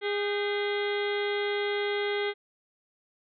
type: harmonic tone with a mistuned harmonic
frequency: 410 Hz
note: G#4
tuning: 22 cents flat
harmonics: 1 / 2 / 3 / 4 / 5 / 6 / 7 / 8 / 9 / 10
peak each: -28 / -38 / -43 / -38 / -35 / -46 / -49 / -39 / -43 / -50 dBFS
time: 0.01-2.34 s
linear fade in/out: 50 ms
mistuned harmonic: 4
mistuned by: -94 cents
effects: none